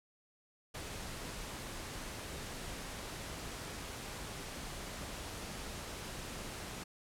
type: noise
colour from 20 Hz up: pink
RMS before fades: -44 dBFS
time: 0.74-6.84 s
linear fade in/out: 10 ms
effects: low-pass 11000 Hz 12 dB/octave